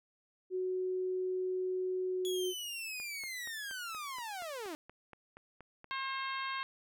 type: tone with pitch glide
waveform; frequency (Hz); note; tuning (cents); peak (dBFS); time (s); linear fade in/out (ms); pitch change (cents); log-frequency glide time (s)
sine; 370 to 367.4; F#4 to F#4; 0 to -12; -32; 0.5-2.54; 50; -12; 2.07-2.32
type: linear sweep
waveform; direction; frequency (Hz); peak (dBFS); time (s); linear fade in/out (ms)
sawtooth; down; 3385 to 290; -36; 2.25-4.75; 0
type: click train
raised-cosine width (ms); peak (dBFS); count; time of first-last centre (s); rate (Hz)
0.5; -36; 13; 3-5.844; 4.22
type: harmonic tone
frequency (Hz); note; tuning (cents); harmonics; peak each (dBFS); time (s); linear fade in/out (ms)
535; C5; +38; 2 / 3 / 4 / 5 / 6 / 7 / 8; -38 / -42 / -44 / -46 / -48 / -49 / -50; 5.91-6.63; 0
effects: none